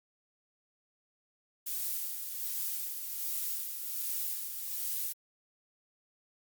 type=noise with tremolo; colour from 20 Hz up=violet; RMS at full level=-34 dBFS; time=1.66-5.13 s; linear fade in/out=10 ms; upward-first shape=sine; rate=1.3 Hz; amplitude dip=45%; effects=Opus 48 kbps